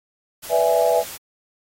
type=noise; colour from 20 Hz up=white; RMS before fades=-35 dBFS; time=0.42-1.18 s; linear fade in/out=20 ms
type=chord; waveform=sine; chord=E dominant seventh; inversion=second; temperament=equal; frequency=493.9 / 587.3 / 659.3 / 830.6 Hz; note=B4 / D5 / E5 / G#5; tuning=0 / 0 / 0 / 0 cents; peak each=-20 / -22 / -18 / -23 dBFS; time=0.49-1.04 s; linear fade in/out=50 ms
effects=AAC 48 kbps